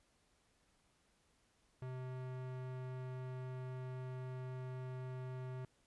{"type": "tone with low-pass filter", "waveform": "square", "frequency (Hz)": 128.3, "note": "C3", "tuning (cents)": -34, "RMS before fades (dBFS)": -45, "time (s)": [1.82, 5.65], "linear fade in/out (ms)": 2, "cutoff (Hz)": 1900, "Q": 0.6, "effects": ["pink hiss -75 dBFS RMS until 5.86 s", "resampled to 24000 Hz"]}